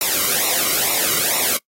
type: noise with flanger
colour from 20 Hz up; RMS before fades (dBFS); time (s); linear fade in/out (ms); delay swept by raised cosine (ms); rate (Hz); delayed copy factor
white; -19; 0.01-1.57; 2; 0.63 to 1.19; 2.2; -0.8
effects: noise-tail reverb RT60 0.1 s tail -22 dB re dry + AAC 48 kbps

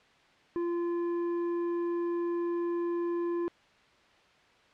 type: tone with tanh clipping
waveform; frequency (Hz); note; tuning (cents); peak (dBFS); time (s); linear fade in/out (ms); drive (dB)
sine; 344.3; F4; -25; -30; 0.56-3.48; 0; 8
effects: white hiss -61 dBFS RMS until 4.73 s + low-pass 3000 Hz 12 dB/octave

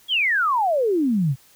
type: exponential sweep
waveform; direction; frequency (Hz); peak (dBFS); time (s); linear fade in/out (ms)
sine; down; 3399 to 124.1; -17; 0.08-1.36; 50
effects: white hiss -54 dBFS RMS until 1.55 s

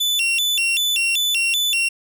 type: tone with vibrato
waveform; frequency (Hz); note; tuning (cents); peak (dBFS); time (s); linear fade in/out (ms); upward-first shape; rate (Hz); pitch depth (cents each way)
40% pulse; 3094; G7; -23; -16; 0-1.89; 10; square; 2.6; 210
effects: none

